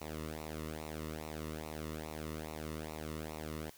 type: tone with flanger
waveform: sawtooth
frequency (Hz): 77.78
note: D#2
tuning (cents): 0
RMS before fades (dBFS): -43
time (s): 0.01-3.7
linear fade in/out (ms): 0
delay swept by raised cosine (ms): 0.61 to 1.29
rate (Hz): 2.4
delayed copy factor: -0.85
effects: white hiss -60 dBFS RMS until 3.77 s